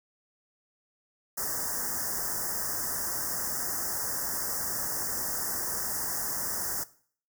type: band-stop noise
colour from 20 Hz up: white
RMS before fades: -32 dBFS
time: 1.37-6.84 s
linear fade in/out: 10 ms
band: 1900 to 5000 Hz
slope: 96 dB/octave
effects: noise-tail reverb RT60 0.5 s tail -18 dB re dry